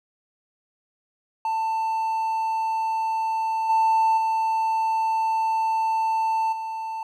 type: tone with level steps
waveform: triangle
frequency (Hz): 890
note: A5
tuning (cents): +20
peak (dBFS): -20 / -14 / -18 / -26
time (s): 1.45-7.03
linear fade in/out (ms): 2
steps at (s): 3.69 / 4.17 / 6.52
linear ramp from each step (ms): 10
effects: tanh soft clip ceiling -11 dBFS